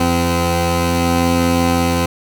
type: tone pair together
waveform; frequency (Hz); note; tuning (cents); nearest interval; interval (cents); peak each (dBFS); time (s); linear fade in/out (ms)
15% pulse; 85.37 / 256.7; F2 / C4; -39 / -33; octave + perfect fifth; 1906; -10; 0-2.06; 5
effects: none